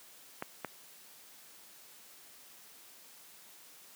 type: clicks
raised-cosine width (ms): 0.5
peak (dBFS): -21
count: 2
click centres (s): 0.424 / 0.647
effects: white hiss -56 dBFS RMS until 3.95 s + high-pass 150 Hz 12 dB/octave